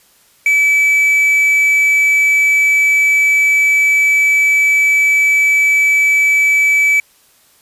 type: tone with quantisation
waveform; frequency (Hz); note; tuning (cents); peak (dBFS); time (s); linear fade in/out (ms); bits
triangle; 2300; D7; -37; -7; 0.46-7; 2; 5
effects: white hiss -51 dBFS RMS until 7.61 s + resampled to 32000 Hz